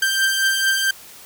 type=beating tone pair; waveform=sawtooth; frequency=1568 / 1572.5 Hz; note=G6 / G6; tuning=0 / +5 cents; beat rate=4.5 Hz; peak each=-20 / -14 dBFS; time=0.02-0.91 s; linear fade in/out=5 ms; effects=white hiss -42 dBFS RMS until 1.25 s

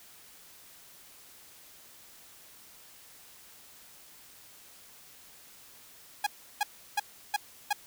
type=tone bursts; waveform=sawtooth; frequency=826 Hz; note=G#5; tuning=10 cents flat; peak=-21 dBFS; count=5; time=6.24-7.73 s; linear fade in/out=5 ms; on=26 ms; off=340 ms; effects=white hiss -54 dBFS RMS until 7.86 s

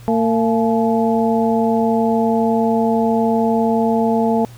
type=harmonic tone with a mistuned harmonic; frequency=227.4 Hz; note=A#3; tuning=43 cents flat; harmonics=1 / 2 / 3 / 4; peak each=-16 / -19 / -21 / -22 dBFS; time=0.08-4.45 s; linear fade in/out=0 ms; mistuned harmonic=4; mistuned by=-100 cents; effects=added 119 Hz sine -37 dBFS peak until 4.57 s + pink hiss -46 dBFS RMS until 4.57 s

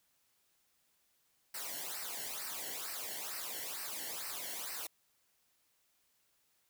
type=noise with flanger; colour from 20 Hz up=white; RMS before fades=-42 dBFS; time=1.54-4.87 s; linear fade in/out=5 ms; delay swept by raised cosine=0.29 to 0.83 ms; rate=2.2 Hz; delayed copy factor=-0.8; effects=white hiss -75 dBFS RMS until 6.69 s

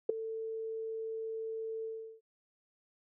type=tone with ADSR envelope; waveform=sine; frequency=445.7 Hz; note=A4; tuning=22 cents sharp; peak=-20 dBFS; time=0.09-2.21 s; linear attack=6 ms; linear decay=6 ms; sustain=-16 dB; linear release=370 ms; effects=none

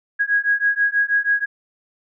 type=beating tone pair; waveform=sine; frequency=1648 / 1654.2 Hz; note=G#6 / G#6; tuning=-14 / -7 cents; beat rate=6.2 Hz; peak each=-19 dBFS; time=0.19-1.46 s; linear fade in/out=20 ms; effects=none

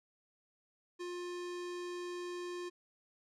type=tone with low-pass filter; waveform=square; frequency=354 Hz; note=F4; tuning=23 cents sharp; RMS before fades=-42 dBFS; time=0.99-2.7 s; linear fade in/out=20 ms; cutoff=7000 Hz; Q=0.94; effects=none

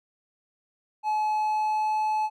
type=tone with pitch glide; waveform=triangle; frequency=855 to 860.4 Hz; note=A5 to A5; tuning=-50 to -39 cents; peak=-21 dBFS; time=1.03-2.3 s; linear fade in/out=50 ms; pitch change=+11 cents; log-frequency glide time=1.3-1.98 s; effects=none

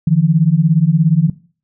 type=beating tone pair; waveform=sine; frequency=151.6 / 168.6 Hz; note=D#3 / E3; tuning=-45 / +39 cents; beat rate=17 Hz; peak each=-12 dBFS; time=0.07-1.3 s; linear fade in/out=5 ms; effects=noise-tail reverb RT60 0.4 s tail -19 dB re dry

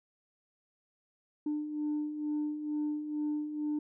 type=beating tone pair; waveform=sine; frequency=297.7 / 299.9 Hz; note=D4 / D4; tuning=+24 / +36 cents; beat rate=2.2 Hz; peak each=-38 / -31 dBFS; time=1.46-3.79 s; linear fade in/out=5 ms; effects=tanh soft clip ceiling -27 dBFS

